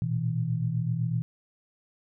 sine tone cluster, 113.5 / 121.4 / 162.5 Hz, A#2 / B2 / E3, -46 / -29 / -24 cents, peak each -34 / -28 / -29 dBFS, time 0.02-1.22 s, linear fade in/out 0 ms, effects none

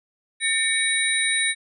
sine tone cluster, 1809 / 2249 / 3822 / 9130 Hz, A6 / C#7 / A#7 / D9, +48 / +24 / +43 / -50 cents, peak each -25 dBFS, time 0.4-1.55 s, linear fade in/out 50 ms, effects none

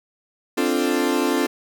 40% pulse chord, D minor seventh, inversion third, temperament equal, 261.6 / 293.7 / 349.2 / 440 Hz, C4 / D4 / F4 / A4, 0 / 0 / 0 / 0 cents, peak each -23 / -23 / -23 / -25 dBFS, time 0.57-1.47 s, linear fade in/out 10 ms, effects none

